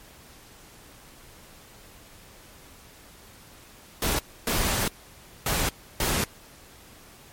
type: noise bursts at uneven times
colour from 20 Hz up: pink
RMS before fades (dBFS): -25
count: 4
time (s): 4.02-4.19 / 4.47-4.88 / 5.46-5.69 / 6-6.24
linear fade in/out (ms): 2
effects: pink hiss -50 dBFS RMS until 7.32 s + MP3 64 kbps